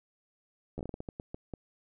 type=slowing click train; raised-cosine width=2 ms; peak=-25 dBFS; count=12; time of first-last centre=0.78-1.537 s; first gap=12 ms; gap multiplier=1.32; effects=none